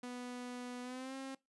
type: tone with pitch glide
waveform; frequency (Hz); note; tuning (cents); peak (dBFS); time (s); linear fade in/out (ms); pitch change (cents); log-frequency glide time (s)
sawtooth; 246.9 to 267.7; B3 to C4; 0 to +40; -39; 0.03-1.35; 5; +140; 0.82-1.15
effects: noise-tail reverb RT60 0.2 s tail -22 dB re dry + resampled to 24000 Hz